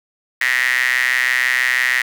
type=tone with high-pass filter; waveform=sawtooth; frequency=126.1 Hz; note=B2; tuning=36 cents sharp; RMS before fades=-17 dBFS; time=0.41-2.02 s; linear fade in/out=5 ms; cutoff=1900 Hz; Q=9.9; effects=none